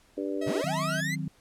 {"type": "harmonic tone", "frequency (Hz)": 98, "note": "G2", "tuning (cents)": 0, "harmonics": [3, 4, 5, 6], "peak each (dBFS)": [-32, -34, -36, -38], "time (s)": [0.17, 0.62], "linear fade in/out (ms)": 10}
{"type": "tone", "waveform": "45% pulse", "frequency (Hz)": 642, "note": "E5", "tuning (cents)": -46, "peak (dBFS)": -34, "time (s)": [0.41, 1.01], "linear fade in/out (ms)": 10}
{"type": "linear sweep", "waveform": "40% pulse", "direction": "up", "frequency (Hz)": [73.3, 2113], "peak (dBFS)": -29, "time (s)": [0.46, 1.16], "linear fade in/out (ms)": 20}
{"type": "chord", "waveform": "sine", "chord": "C diminished", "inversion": "first", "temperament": "equal with one note detuned", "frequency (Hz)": [155.56, 183.93, 261.6], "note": ["Eb3", "Gb3", "C4"], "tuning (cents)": [0, -10, 0], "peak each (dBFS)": [-32, -35, -38], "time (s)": [0.64, 1.28], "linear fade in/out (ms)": 2}
{"effects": ["pink hiss -62 dBFS RMS until 1.4 s", "low-pass 11000 Hz 12 dB/octave"]}